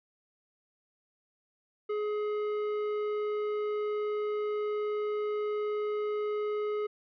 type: tone with tanh clipping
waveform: sine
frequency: 420.6 Hz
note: G#4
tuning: 22 cents sharp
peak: -31 dBFS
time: 1.89-6.87 s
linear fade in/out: 10 ms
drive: 11 dB
effects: none